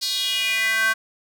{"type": "tone with high-pass filter sweep", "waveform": "square", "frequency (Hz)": 222, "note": "A3", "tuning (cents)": 16, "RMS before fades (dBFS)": -22, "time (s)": [0.01, 0.94], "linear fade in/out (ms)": 20, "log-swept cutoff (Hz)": [4500, 1400], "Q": 4.9, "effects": []}